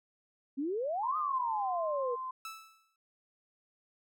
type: exponential two-way sweep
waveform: sine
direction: up then down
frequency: 260 to 1263 to 467.9 Hz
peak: -31 dBFS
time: 0.57-2.16 s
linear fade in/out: 20 ms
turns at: 1.17 s
type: tone with vibrato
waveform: sine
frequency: 1041 Hz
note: C6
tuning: 9 cents flat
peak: -36 dBFS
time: 1.03-2.31 s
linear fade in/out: 5 ms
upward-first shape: sine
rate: 1.3 Hz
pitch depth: 19 cents each way
type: tone with exponential decay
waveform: sawtooth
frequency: 1313 Hz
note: E6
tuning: 7 cents flat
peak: -35 dBFS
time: 2.45-2.96 s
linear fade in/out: 2 ms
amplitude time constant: 110 ms
effects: none